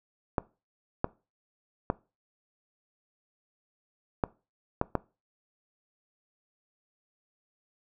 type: clicks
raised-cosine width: 1 ms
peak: -11 dBFS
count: 6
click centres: 0.382 / 1.044 / 1.901 / 4.238 / 4.814 / 4.953 s
effects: noise-tail reverb RT60 0.3 s tail -21 dB re dry